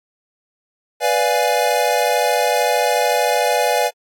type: chord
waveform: square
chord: B diminished seventh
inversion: none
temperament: equal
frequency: 493.9 / 587.3 / 698.5 / 830.6 Hz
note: B4 / D5 / F5 / Ab5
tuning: 0 / 0 / 0 / 0 cents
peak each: -21 dBFS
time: 1-3.91 s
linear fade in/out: 50 ms
effects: AAC 48 kbps